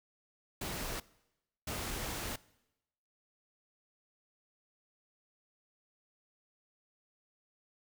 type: noise bursts at uneven times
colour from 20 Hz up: pink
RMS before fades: -39 dBFS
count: 2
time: 0.61-1 / 1.67-2.36 s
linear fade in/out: 5 ms
effects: noise-tail reverb RT60 0.9 s tail -21 dB re dry